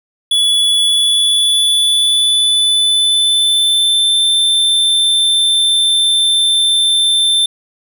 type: tone with pitch glide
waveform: square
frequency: 3418 to 3557 Hz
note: G#7 to A7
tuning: +49 to +18 cents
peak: -10 dBFS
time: 0.31-7.46 s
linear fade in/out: 5 ms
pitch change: +69 cents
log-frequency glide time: 0.78-4.25 s
effects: none